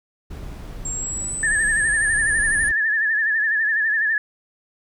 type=noise; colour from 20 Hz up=brown; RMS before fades=-33 dBFS; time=0.3-2.72 s; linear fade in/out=10 ms
type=exponential sweep; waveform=sine; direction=up; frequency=7450 to 9560 Hz; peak=-25 dBFS; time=0.85-2.69 s; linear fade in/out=5 ms
type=tone with vibrato; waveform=sine; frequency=1747 Hz; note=A6; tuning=13 cents flat; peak=-17 dBFS; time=1.43-4.18 s; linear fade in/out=2 ms; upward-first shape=sine; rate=12 Hz; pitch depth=73 cents each way
effects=none